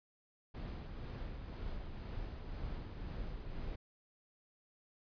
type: noise with tremolo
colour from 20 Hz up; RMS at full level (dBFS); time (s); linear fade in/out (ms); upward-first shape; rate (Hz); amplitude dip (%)
brown; -42; 0.54-3.76; 10; sine; 2; 35
effects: resampled to 11025 Hz